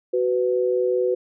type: tone pair together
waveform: sine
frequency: 373.1 / 498 Hz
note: F#4 / B4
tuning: +14 / +14 cents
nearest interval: perfect fourth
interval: 500 cents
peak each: -21 dBFS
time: 0.13-1.15 s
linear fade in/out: 10 ms
effects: none